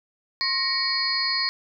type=tone cluster; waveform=sine; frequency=1069 / 1874 / 2239 / 4352 / 4890 Hz; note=C6 / A#6 / C#7 / C#8 / D#8; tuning=+37 / +9 / +17 / -33 / -31 cents; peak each=-32 / -30 / -33 / -24 / -29 dBFS; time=0.41-1.49 s; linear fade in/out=0 ms; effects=none